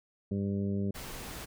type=harmonic tone; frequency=99.3 Hz; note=G2; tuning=23 cents sharp; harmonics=1 / 2 / 3 / 4 / 5 / 6; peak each=-34 / -31 / -43 / -39 / -47 / -49 dBFS; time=0.31-0.91 s; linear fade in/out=5 ms
type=noise; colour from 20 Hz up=pink; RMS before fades=-42 dBFS; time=0.94-1.46 s; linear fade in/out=20 ms
effects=none